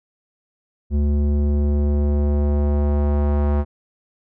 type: tone with low-pass filter sweep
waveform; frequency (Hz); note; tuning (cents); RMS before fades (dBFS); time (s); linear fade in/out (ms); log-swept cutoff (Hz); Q
square; 72.7; D2; -17; -18; 0.9-3.65; 50; 270 to 1000; 1
effects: none